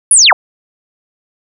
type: linear sweep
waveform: sine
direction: down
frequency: 10548 to 558 Hz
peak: -3 dBFS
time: 0.11-0.33 s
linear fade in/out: 2 ms
effects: none